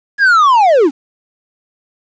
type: linear sweep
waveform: triangle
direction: down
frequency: 1694 to 246.9 Hz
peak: -4 dBFS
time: 0.18-0.91 s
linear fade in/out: 50 ms
effects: resampled to 16000 Hz + 7-bit